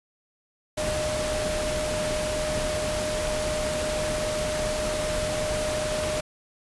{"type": "tone in noise", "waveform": "sine", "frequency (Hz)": 612, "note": "D#5", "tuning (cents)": -29, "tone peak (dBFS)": -27, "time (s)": [0.77, 6.21], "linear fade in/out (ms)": 10, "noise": "pink", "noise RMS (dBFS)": -30, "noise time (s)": [0.77, 6.21], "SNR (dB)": 0, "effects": ["resampled to 24000 Hz"]}